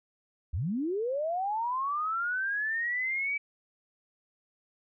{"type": "linear sweep", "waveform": "sine", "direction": "up", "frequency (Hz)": [61.74, 2307], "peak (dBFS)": -28, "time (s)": [0.53, 3.38], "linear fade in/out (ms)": 10, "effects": []}